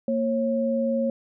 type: tone pair together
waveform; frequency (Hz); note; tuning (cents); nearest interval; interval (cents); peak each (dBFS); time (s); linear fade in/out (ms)
sine; 231.3 / 545; A#3 / C#5; -13 / -29; octave + minor third; 1484; -24; 0.08-1.1; 2
effects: none